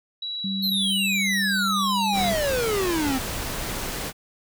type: tone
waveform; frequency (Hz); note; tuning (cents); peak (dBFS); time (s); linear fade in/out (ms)
sine; 3908; B7; -19; -28; 0.22-2.3; 5
type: tone with pitch glide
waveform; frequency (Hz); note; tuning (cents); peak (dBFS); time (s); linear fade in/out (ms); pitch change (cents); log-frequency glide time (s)
sine; 194.5 to 197.67; G3 to G3; -13 to +15; -26; 0.44-2.34; 5; +28; 0.64-2.08
type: exponential sweep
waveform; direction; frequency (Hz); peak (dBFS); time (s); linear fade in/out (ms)
square; down; 4300 to 253.1; -23; 0.62-3.19; 20
type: noise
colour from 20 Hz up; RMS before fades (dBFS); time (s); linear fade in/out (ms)
pink; -30; 2.12-4.13; 50
effects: none